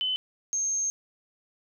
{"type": "tone pair in turn", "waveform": "sine", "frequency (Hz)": [3031, 6405], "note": ["F#7", "G8"], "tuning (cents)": [41, 36], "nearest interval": "octave + minor second", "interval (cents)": 1295, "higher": "second", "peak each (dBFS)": -25, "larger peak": "neither", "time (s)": [[0.01, 0.16], [0.53, 0.9]], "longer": "second", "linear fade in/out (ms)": 0, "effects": []}